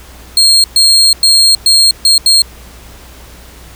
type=tone bursts at uneven times; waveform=35% pulse; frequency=4237 Hz; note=C8; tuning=21 cents sharp; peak=-3 dBFS; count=6; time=0.37-0.64 / 0.76-1.13 / 1.23-1.55 / 1.66-1.91 / 2.05-2.18 / 2.26-2.42 s; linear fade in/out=2 ms; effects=added 60 Hz sine -35 dBFS peak until 3.75 s + pink hiss -37 dBFS RMS until 3.75 s